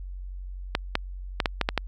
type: clicks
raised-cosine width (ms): 0.3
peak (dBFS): -6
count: 7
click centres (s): 0.751 / 0.954 / 1.402 / 1.458 / 1.613 / 1.689 / 1.777
effects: added 46 Hz sine -34 dBFS peak until 1.87 s